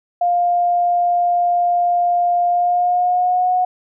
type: tone with pitch glide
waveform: sine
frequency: 703 to 730.3 Hz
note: F5 to F#5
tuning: +11 to -23 cents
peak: -13 dBFS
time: 0.21-3.65 s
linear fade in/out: 5 ms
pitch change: +66 cents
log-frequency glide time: 2.48-3.51 s
effects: none